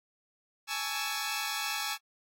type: chord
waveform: 10% pulse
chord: A major seventh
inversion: third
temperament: equal with one note detuned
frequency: 830.6 / 880 / 1123.6 / 1318.5 Hz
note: G#5 / A5 / C#6 / E6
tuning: 0 / 0 / +23 / 0 cents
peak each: -28 / -31 / -30 / -29 dBFS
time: 0.67-1.98 s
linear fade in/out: 50 ms
effects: AAC 48 kbps